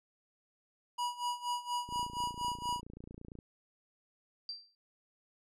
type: tone with tremolo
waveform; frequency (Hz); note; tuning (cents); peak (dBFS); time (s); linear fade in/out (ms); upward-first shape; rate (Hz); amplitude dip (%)
square; 970; B5; -31; -32; 0.98-2.81; 10; sine; 4.2; 85
type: click train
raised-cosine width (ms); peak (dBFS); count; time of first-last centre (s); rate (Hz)
3; -35; 44; 1.89-3.388; 28.7
type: tone with exponential decay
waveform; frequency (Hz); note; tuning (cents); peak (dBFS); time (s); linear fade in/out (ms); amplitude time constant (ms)
sine; 4699; D8; 0; -35; 4.49-4.75; 1; 55
effects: low-pass 10000 Hz 12 dB/octave